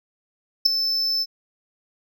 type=tone with ADSR envelope; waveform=triangle; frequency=5274 Hz; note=E8; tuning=in tune; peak=-7 dBFS; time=0.65-1.26 s; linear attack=12 ms; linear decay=4 ms; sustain=-12 dB; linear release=43 ms; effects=none